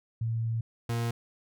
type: tone pair in turn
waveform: sine / 40% pulse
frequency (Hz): 113.9 / 117.17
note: A#2 / A#2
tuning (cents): -40 / +9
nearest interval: unison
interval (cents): 49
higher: second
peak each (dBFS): -27 / -27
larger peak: neither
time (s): 0.21-0.61 / 0.89-1.11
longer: first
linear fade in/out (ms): 5
effects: none